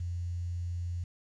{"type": "tone with quantisation", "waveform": "sine", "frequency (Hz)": 87.31, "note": "F2", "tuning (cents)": 0, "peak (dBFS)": -32, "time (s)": [0, 1.04], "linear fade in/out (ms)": 5, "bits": 10, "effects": ["resampled to 22050 Hz"]}